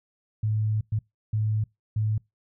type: tone bursts at uneven times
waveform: sine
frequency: 107.8 Hz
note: A2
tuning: 35 cents flat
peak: -22 dBFS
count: 4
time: 0.43-0.81 / 0.92-0.99 / 1.33-1.64 / 1.96-2.18 s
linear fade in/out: 5 ms
effects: noise-tail reverb RT60 0.2 s tail -25 dB re dry